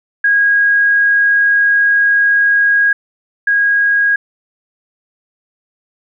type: tone pair in turn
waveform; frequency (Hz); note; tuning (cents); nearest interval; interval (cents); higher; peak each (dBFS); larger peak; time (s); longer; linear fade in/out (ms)
sine; 1641 / 1641; G#6 / G#6; -21 / -21; unison; 0; neither; -8 / -9; first; 0.24-2.93 / 3.47-4.16; first; 5
effects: none